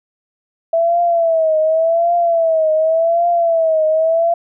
sine tone with vibrato, 658 Hz, E5, 3 cents flat, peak -11 dBFS, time 0.73-4.34 s, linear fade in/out 5 ms, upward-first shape triangle, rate 0.88 Hz, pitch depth 99 cents each way, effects none

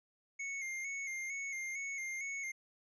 square tone with vibrato, 2160 Hz, C#7, 45 cents flat, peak -39 dBFS, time 0.39-2.52 s, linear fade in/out 10 ms, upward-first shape square, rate 2.2 Hz, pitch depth 40 cents each way, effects resampled to 22050 Hz

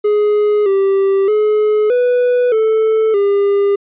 triangle tone with pitch steps, 418 / 390.7 / 424.9 / 492.9 / 439.5 / 401.8 Hz, G#4 / G4 / G#4 / B4 / A4 / G4, +11 / -6 / +40 / -3 / -2 / +43 cents, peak -8 dBFS, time 0.04-3.76 s, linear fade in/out 10 ms, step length 620 ms, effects resampled to 8000 Hz

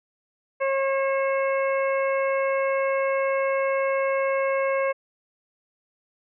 harmonic tone with a mistuned harmonic, 542 Hz, C#5, 39 cents flat, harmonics 1 / 2 / 3 / 4 / 5, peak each -22 / -29 / -34 / -32 / -39 dBFS, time 0.6-4.93 s, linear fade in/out 20 ms, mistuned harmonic 5, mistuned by -34 cents, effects none

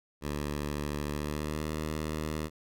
10% pulse tone with pitch glide, 73.42 to 77.29 Hz, D2 to D#2, 0 to -11 cents, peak -24 dBFS, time 0.21-2.5 s, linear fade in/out 50 ms, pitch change +89 cents, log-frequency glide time 1.09-1.7 s, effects none

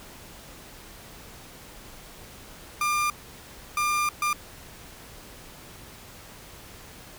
30% pulse tone bursts at uneven times, 1198 Hz, D6, 34 cents sharp, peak -20 dBFS, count 3, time 2.81-3.1 / 3.77-4.09 / 4.22-4.33 s, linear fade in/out 2 ms, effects pink hiss -46 dBFS RMS until 7.18 s

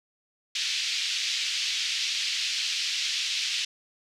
pink band-pass noise, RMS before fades -29 dBFS, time 0.55-3.65 s, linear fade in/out 5 ms, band 2600 to 5600 Hz, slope 24 dB/octave, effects none

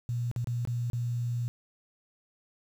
sine tone with dropouts, 120 Hz, B2, 49 cents flat, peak -28 dBFS, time 0.09-1.48 s, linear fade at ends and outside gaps 0 ms, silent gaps 0.314-0.362 / 0.444-0.472 / 0.651-0.674 / 0.9-0.932 s, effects 9-bit

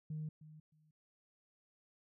sine tone with echo, 154.4 Hz, D#3, 13 cents flat, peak -38 dBFS, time 0.1-0.29 s, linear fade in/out 5 ms, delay 310 ms, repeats 2, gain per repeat -15 dB, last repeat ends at 0.91 s, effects tanh soft clip ceiling -35 dBFS

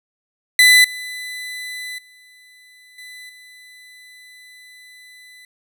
30% pulse tone with level steps, 2000 Hz, B6, 21 cents sharp, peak -5 / -25 / -43 / -33 / -39 dBFS, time 0.59-5.45 s, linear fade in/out 2 ms, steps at 0.84 / 1.98 / 2.98 / 3.29 s, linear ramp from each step 5 ms, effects none

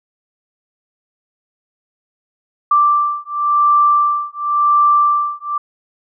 sine beating tone pair, 1174.7 / 1175.63 Hz, D6 / D6, 0 / +1 cents, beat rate 0.93 Hz, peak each -14 dBFS, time 2.71-5.58 s, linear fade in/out 5 ms, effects none

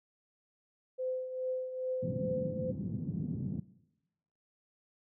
sine tone with tremolo, 513 Hz, C5, 34 cents flat, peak -31 dBFS, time 0.98-2.72 s, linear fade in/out 20 ms, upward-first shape triangle, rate 2.4 Hz, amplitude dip 65%
white band-pass noise, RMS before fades -37 dBFS, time 2.02-3.6 s, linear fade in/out 5 ms, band 110 to 210 Hz, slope 24 dB/octave
effects noise-tail reverb RT60 0.9 s tail -19 dB re dry

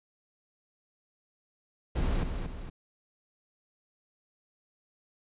brown noise with echo, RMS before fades -28 dBFS, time 1.95-2.24 s, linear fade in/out 10 ms, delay 230 ms, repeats 2, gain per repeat -6 dB, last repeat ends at 2.7 s, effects resampled to 8000 Hz

